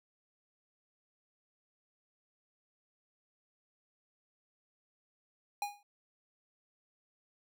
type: tone with exponential decay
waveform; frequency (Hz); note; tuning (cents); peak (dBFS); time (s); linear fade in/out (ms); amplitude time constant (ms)
square; 819; G#5; -24; -31; 5.62-5.83; 2; 45
effects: none